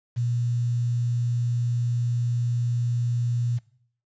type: tone with quantisation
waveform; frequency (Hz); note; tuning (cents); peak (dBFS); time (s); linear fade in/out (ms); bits
sine; 120; B2; -49; -22; 0.16-3.59; 20; 8
effects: noise-tail reverb RT60 0.6 s tail -20 dB re dry + resampled to 16000 Hz